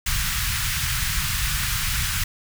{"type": "band-stop noise", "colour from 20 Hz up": "pink", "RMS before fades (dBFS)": -24, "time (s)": [0.06, 2.24], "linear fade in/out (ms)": 5, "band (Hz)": [140, 1300], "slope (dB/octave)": 24, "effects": []}